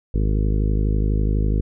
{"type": "harmonic tone", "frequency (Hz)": 52.1, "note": "G#1", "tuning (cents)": 6, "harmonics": [1, 2, 3, 4, 5, 6, 7, 8, 9], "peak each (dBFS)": [-18, -24, -28, -30, -32, -34, -35, -36, -37], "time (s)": [0.14, 1.61], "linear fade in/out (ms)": 5, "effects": []}